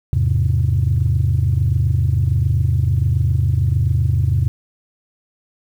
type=chord; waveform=sine; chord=E augmented; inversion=none; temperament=equal; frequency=82.41 / 103.83 / 130.81 Hz; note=E2 / G#2 / B#2; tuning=0 / 0 / 0 cents; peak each=-17 dBFS; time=0.13-4.48 s; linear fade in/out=0 ms; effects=tanh soft clip ceiling -7 dBFS + 8-bit